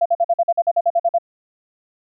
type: tone bursts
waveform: sine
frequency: 683 Hz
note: F5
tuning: 39 cents flat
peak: -12 dBFS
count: 13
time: 0.01-1.185 s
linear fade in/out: 10 ms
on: 47 ms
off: 47 ms
effects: none